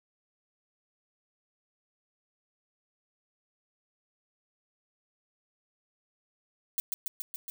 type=noise with echo; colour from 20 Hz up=violet; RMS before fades=-30 dBFS; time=6.78-6.8 s; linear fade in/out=0 ms; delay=140 ms; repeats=5; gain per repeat=-2 dB; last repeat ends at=7.5 s; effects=none